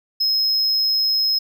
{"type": "tone", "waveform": "triangle", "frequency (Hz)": 5140, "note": "E8", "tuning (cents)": -45, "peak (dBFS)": -15, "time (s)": [0.2, 1.39], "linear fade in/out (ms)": 10, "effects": []}